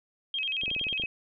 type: tone with vibrato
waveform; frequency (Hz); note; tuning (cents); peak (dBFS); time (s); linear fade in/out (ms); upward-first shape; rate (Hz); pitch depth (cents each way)
sine; 2863; F7; +42; -28; 0.34-1.06; 2; square; 11; 200
type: clicks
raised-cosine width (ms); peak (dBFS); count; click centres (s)
2; -28; 9; 0.635 / 0.68 / 0.714 / 0.764 / 0.813 / 0.868 / 0.927 / 0.998 / 1.037
effects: none